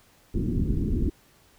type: low-pass noise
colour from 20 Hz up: pink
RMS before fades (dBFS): -25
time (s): 0.34-1.1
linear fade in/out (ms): 10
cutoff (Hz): 360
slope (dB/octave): 48
effects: pink hiss -59 dBFS RMS until 1.58 s